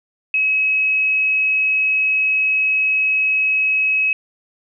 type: tone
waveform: sine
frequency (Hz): 2560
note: D#7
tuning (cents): +49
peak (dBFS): -14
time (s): 0.34-4.13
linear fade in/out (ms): 2
effects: none